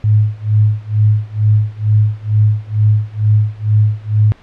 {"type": "tone with tremolo", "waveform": "sine", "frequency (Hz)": 106.4, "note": "G#2", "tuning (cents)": 42, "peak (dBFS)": -6, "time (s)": [0.04, 4.32], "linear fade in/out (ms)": 0, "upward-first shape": "sine", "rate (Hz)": 2.2, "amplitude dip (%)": 95, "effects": ["pink hiss -45 dBFS RMS until 4.42 s", "low-pass 3000 Hz 12 dB/octave"]}